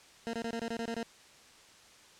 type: tone bursts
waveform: 20% pulse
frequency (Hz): 230.4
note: A#3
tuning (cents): -20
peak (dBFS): -29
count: 9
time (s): 0.27-1.03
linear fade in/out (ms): 0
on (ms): 64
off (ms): 23
effects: white hiss -57 dBFS RMS until 2.19 s + low-pass 7000 Hz 12 dB/octave

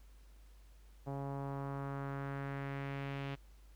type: tone with low-pass filter sweep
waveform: sawtooth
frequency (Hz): 138.59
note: C#3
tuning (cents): 0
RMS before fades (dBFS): -41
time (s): 1.06-3.36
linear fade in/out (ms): 20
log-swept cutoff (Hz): 790 to 2900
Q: 1.9
effects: added 50 Hz sine -56 dBFS peak until 3.75 s + pink hiss -70 dBFS RMS until 3.75 s

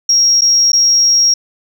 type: tone with dropouts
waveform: sine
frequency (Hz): 5600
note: F8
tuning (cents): +4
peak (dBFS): -6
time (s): 0.09-1.34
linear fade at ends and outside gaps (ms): 5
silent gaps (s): 0.41-0.418 / 0.72-0.731
effects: tanh soft clip ceiling -3 dBFS

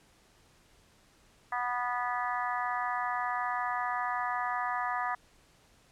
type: harmonic tone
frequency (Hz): 245.3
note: B3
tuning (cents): -12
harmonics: 3 / 4 / 5 / 6 / 7 / 8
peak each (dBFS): -35 / -35 / -35 / -48 / -38 / -41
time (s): 1.52-5.15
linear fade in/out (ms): 5
effects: pink hiss -63 dBFS RMS until 5.91 s + low-pass 10000 Hz 12 dB/octave

